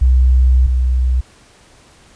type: tone pair in turn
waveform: sine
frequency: 63.5 / 63.1 Hz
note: B1 / B1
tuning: +49 / +38 cents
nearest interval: unison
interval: 11 cents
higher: first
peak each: -7 / -11 dBFS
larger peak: first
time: 0.01-0.67 / 0.67-1.21 s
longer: first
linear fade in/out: 10 ms
effects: pink hiss -47 dBFS RMS until 2.15 s + resampled to 22050 Hz